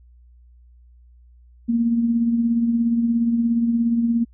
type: tone with tremolo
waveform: sine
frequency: 233.1 Hz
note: A#3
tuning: in tune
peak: -14 dBFS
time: 1.68-4.25 s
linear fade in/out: 20 ms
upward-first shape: triangle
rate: 17 Hz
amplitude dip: 50%
effects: added 60 Hz sine -47 dBFS peak until 4.33 s